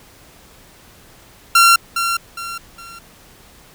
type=tone with echo; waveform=sawtooth; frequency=1370 Hz; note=F6; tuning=34 cents flat; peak=-4 dBFS; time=1.55-1.76 s; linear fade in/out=5 ms; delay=410 ms; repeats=3; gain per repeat=-9 dB; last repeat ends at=2.99 s; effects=pink hiss -46 dBFS RMS until 3.74 s